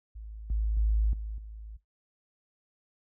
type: tone with level steps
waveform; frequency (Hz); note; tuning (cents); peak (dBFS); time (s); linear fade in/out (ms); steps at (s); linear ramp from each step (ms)
sine; 53.7; A1; -41; -39 / -25 / -22 / -33 / -40; 0.15-1.77; 10; 0.5 / 0.77 / 1.13 / 1.38; 2
effects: noise-tail reverb RT60 0.2 s tail -19 dB re dry